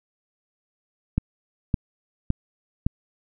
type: click train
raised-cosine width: 5 ms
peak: -8 dBFS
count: 4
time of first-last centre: 1.18-2.865 s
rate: 1.78 Hz
effects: none